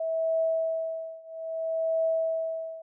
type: tone with tremolo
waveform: sine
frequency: 650 Hz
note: E5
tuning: 24 cents flat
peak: -22 dBFS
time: 0-2.82 s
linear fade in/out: 5 ms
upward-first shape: triangle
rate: 0.61 Hz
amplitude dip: 95%
effects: none